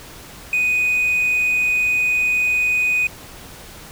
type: tone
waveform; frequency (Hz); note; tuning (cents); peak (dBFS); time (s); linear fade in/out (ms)
triangle; 2489; D#7; 0; -13; 0.53-3.07; 2
effects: tanh soft clip ceiling -10 dBFS + pink hiss -39 dBFS RMS until 3.91 s